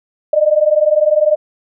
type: tone pair together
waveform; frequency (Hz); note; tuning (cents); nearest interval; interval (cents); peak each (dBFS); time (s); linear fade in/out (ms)
sine; 598 / 618; D5 / D#5; +31 / -12; minor second; 57; -12; 0.33-1.36; 5
effects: none